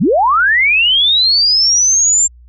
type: linear sweep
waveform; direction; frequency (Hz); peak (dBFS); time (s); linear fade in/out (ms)
sine; up; 123.47 to 7420; -8; 0-2.28; 20
effects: added 60 Hz sine -38 dBFS peak until 2.48 s